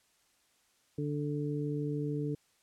harmonic tone, 146.83 Hz, D3, in tune, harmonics 1 / 2 / 3, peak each -34 / -36 / -38 dBFS, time 0.98-2.35 s, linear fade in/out 5 ms, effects white hiss -70 dBFS RMS until 2.62 s + low-pass 10000 Hz 12 dB/octave

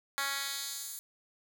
10% pulse tone with high-pass filter sweep, 277.2 Hz, C#4, in tune, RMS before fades -37 dBFS, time 0.18-0.99 s, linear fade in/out 0 ms, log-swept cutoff 1400 to 9500 Hz, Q 0.9, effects none

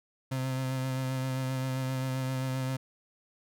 35% pulse tone with vibrato, 130.81 Hz, C3, in tune, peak -28 dBFS, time 0.31-2.77 s, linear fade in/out 10 ms, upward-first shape sine, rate 7.6 Hz, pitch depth 21 cents each way, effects none

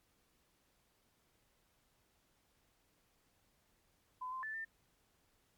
sine tone with pitch steps, 1013 / 1040 / 1754 / 1800 Hz, B5 / C6 / A6 / A6, +44 / -11 / -6 / +39 cents, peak -40 dBFS, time 4.21-4.65 s, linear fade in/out 10 ms, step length 110 ms, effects pink hiss -75 dBFS RMS until 5.57 s + MP3 96 kbps

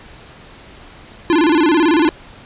square tone with vibrato, 320 Hz, D#4, 49 cents sharp, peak -11 dBFS, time 1.3-2.09 s, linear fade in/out 0 ms, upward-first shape square, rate 18 Hz, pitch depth 130 cents each way, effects pink hiss -40 dBFS RMS until 2.45 s + resampled to 8000 Hz

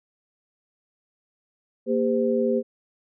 sine tone cluster, 233.9 / 400.6 / 512 Hz, A#3 / G4 / C5, +6 / +38 / -38 cents, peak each -24 dBFS, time 1.86-2.63 s, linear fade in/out 50 ms, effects none

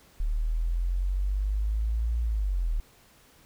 sine linear two-way sweep, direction up then down, 36.71 to 58.27 to 36.71 Hz, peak -24 dBFS, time 0.2-2.8 s, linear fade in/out 0 ms, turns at 2.21 s, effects pink hiss -58 dBFS RMS until 3.45 s

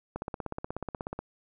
click train, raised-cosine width 1 ms, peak -20 dBFS, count 18, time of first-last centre 0.16-1.19 s, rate 16.5 Hz, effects none

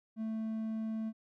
triangle tone, 220.9 Hz, A3, 7 cents sharp, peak -32 dBFS, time 0.16-1.13 s, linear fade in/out 50 ms, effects none

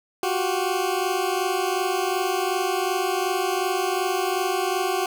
20% pulse tone pair together, 359.9 / 382.6 Hz, F#4 / G4, -48 / -42 cents, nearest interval minor second, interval 106 cents, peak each -20 dBFS, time 0.23-5.06 s, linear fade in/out 2 ms, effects none

